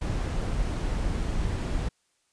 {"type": "noise", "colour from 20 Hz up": "brown", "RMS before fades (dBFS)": -28, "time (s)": [0.01, 1.89], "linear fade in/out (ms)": 10, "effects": ["white hiss -71 dBFS RMS until 2.32 s", "resampled to 22050 Hz"]}